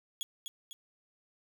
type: tone with echo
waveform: sawtooth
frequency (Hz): 3341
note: G#7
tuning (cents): +10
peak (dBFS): -31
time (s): 0.21-0.23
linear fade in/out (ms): 0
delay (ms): 250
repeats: 2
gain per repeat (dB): -5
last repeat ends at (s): 0.73
effects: none